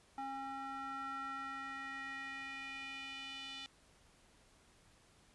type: tone with band-pass filter sweep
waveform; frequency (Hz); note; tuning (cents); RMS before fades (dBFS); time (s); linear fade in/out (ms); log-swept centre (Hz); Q
square; 270.7; C#4; -41; -45; 0.18-3.66; 0; 950 to 3300; 3.4
effects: pink hiss -67 dBFS RMS until 5.34 s + resampled to 24000 Hz